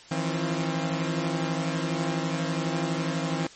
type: tone cluster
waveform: sawtooth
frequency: 160.2 / 172.3 / 267.5 / 343.3 Hz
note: E3 / F3 / C4 / F4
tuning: -49 / -23 / +38 / -30 cents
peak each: -25 / -28 / -28 / -34 dBFS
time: 0.11-3.47 s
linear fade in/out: 5 ms
effects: white hiss -49 dBFS RMS until 3.55 s + MP3 32 kbps